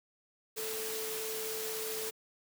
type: tone in noise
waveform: sine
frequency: 440 Hz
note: A4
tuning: in tune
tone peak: -39 dBFS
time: 0.56-2.11 s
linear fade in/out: 20 ms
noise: white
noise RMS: -39 dBFS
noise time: 0.56-2.11 s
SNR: -3 dB
effects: high-pass 150 Hz 12 dB/octave